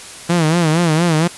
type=tone with vibrato; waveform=sawtooth; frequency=164.4 Hz; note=E3; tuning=4 cents flat; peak=-8 dBFS; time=0.29-1.28 s; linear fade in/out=10 ms; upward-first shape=sine; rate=4.3 Hz; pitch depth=120 cents each way; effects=white hiss -34 dBFS RMS until 1.37 s + resampled to 24000 Hz